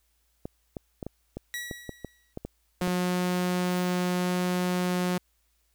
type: clicks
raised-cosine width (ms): 2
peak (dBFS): -21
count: 12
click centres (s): 0.455 / 0.768 / 1.028 / 1.066 / 1.37 / 1.712 / 1.893 / 2.047 / 2.374 / 2.45 / 2.814 / 2.875
type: tone with exponential decay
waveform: sawtooth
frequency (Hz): 1928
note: B6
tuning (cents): -42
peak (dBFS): -27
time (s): 1.54-2.33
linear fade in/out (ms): 0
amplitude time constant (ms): 170
type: tone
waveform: sawtooth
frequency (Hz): 180.1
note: F#3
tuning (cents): -46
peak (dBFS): -21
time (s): 2.81-5.18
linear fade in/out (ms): 5
effects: added 56 Hz sine -70 dBFS peak until 5.74 s + white hiss -72 dBFS RMS until 5.74 s